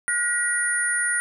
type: tone cluster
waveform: sine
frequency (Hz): 1452 / 1911 / 9510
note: F#6 / A#6 / D9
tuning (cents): -33 / +43 / +21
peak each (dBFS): -25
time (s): 0.08-1.2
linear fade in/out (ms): 0
effects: none